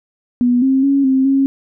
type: tone with pitch steps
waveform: sine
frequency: 244.7 / 266.2 / 277 / 264.3 / 272 Hz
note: B3 / C4 / C#4 / C4 / C#4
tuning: -16 / +30 / -1 / +18 / -33 cents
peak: -10 dBFS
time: 0.41-1.46 s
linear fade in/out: 0 ms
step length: 210 ms
effects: none